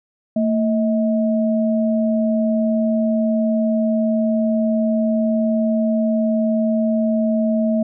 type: tone pair together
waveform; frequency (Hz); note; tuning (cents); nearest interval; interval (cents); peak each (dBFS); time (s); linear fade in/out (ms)
sine; 224.9 / 636.1; A3 / D#5; +38 / +38; octave + tritone; 1800; -16 / -21; 0.36-7.83; 5
effects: none